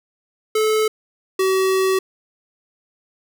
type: tone pair in turn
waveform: square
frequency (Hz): 433.6 / 379.8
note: A4 / F#4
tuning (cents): -25 / +45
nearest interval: major second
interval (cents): 230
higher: first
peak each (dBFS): -16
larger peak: neither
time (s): 0.55-0.88 / 1.39-1.99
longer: second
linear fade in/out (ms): 5
effects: none

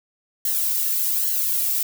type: noise with flanger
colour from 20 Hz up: violet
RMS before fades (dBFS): -22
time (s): 0.45-1.83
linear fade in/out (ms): 2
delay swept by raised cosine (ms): 0.81 to 2.01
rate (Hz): 1.2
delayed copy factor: -0.7
effects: none

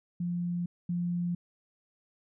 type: tone pair in turn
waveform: sine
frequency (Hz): 174.61 / 174.61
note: F3 / F3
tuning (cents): 0 / 0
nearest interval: unison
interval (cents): 0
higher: neither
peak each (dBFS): -29 / -28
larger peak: second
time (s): 0.2-0.66 / 0.89-1.35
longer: neither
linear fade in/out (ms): 5
effects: none

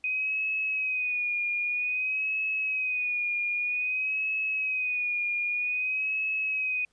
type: tone with vibrato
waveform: sine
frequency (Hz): 2500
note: D#7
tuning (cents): +8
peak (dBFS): -26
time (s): 0.04-6.85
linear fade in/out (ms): 2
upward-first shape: sine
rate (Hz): 0.52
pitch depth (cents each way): 54
effects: pink hiss -71 dBFS RMS until 6.92 s + resampled to 22050 Hz

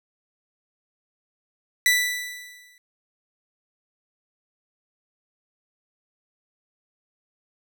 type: tone with exponential decay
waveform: sawtooth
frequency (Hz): 1975.5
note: B6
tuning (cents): 0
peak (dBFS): -11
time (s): 1.86-2.78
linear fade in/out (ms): 1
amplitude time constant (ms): 200
effects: none

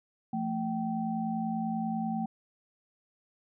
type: tone cluster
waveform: sine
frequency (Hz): 173.5 / 223.6 / 772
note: F3 / A3 / G5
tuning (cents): -11 / +28 / -27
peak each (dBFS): -37 / -31 / -35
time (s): 0.33-2.26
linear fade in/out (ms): 5
effects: none

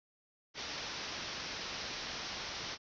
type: low-pass noise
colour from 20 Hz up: white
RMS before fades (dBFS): -42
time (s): 0.54-2.78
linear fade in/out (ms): 50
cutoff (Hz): 5900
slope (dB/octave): 96
effects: none

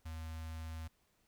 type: tone with notch filter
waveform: square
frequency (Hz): 80.1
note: E2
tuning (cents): -49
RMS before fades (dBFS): -44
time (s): 0.05-0.88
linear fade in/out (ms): 10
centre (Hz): 380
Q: 0.75
effects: pink hiss -75 dBFS RMS until 1.27 s

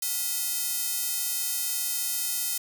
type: tone with high-pass filter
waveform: square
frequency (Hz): 282.6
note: C#4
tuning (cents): +34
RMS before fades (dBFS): -29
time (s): 0.02-2.58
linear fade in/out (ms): 5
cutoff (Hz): 8200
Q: 0.53
effects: none

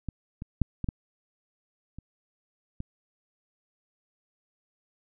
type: clicks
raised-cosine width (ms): 5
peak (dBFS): -20 / -24 / -10 / -18 / -15 / -29 / -22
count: 7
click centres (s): 0.087 / 0.421 / 0.617 / 0.843 / 0.888 / 1.986 / 2.804
effects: none

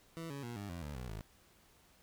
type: tone with pitch steps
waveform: 20% pulse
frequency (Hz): 164.81 / 140.2 / 119.26 / 101.45 / 86.3 / 73.41 / 62.45 / 53.13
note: E3 / C#3 / A#2 / G#2 / F2 / D2 / B1 / G#1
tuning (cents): 0 / +20 / +40 / -40 / -20 / 0 / +20 / +40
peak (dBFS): -37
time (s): 0.17-1.21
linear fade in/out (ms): 0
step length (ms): 130
effects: pink hiss -66 dBFS RMS until 2.02 s

